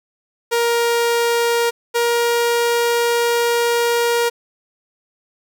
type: tone pair in turn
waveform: sawtooth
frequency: 470 / 472.1 Hz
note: A#4 / A#4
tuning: +14 / +22 cents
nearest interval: unison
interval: 8 cents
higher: second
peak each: -11 dBFS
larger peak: neither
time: 0.51-1.71 / 1.94-4.3 s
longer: second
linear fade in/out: 20 ms
effects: none